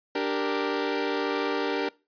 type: chord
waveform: sawtooth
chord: G minor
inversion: second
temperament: equal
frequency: 293.7 / 392 / 466.2 Hz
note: D4 / G4 / Bb4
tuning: 0 / 0 / 0 cents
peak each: -26 dBFS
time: 0.15-1.89 s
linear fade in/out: 5 ms
effects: noise-tail reverb RT60 0.3 s tail -23 dB re dry + resampled to 11025 Hz